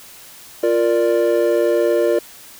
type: chord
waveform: triangle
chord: Bb major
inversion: second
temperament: equal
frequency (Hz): 349.2 / 466.2 / 587.3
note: F4 / Bb4 / D5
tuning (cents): 0 / 0 / 0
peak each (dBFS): -16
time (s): 0.63-2.19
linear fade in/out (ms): 5
effects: white hiss -41 dBFS RMS until 2.59 s